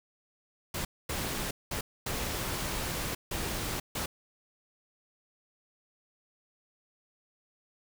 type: noise bursts at uneven times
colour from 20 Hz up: pink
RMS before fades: -34 dBFS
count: 6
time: 0.74-0.85 / 1.09-1.51 / 1.71-1.81 / 2.06-3.15 / 3.31-3.8 / 3.95-4.06 s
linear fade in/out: 5 ms
effects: none